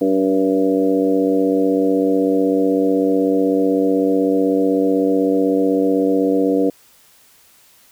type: harmonic tone with a mistuned harmonic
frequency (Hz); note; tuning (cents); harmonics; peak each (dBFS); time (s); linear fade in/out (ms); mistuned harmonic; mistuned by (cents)
96; G2; -36; 2 / 3 / 4 / 5 / 6 / 7; -27 / -16 / -23 / -18 / -27 / -27; 0.01-6.7; 5; 6; -24
effects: white hiss -51 dBFS RMS until 7.91 s